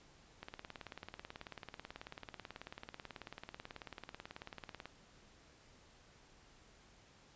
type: click train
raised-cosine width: 0.3 ms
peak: -30 dBFS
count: 82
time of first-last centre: 0.43-4.856 s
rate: 18.3 Hz
effects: pink hiss -64 dBFS RMS until 7.35 s + resampled to 16000 Hz